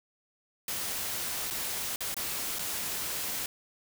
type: noise with dropouts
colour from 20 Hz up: white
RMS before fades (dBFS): -34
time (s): 0.68-3.46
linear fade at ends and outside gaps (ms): 2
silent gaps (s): 1.503-1.507 / 1.96-2.006 / 2.143-2.166 / 2.587-2.592
effects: none